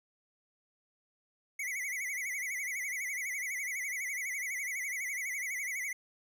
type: tone with vibrato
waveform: square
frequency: 2107 Hz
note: C7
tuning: 12 cents sharp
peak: -35 dBFS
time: 1.59-5.93 s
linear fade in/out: 5 ms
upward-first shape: sine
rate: 12 Hz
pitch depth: 130 cents each way
effects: none